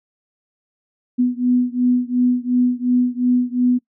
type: beating tone pair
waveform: sine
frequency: 246.6 / 249.4 Hz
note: B3 / B3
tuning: -2 / +17 cents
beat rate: 2.8 Hz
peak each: -17 / -18 dBFS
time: 1.18-3.79 s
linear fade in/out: 20 ms
effects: noise-tail reverb RT60 0.1 s tail -22 dB re dry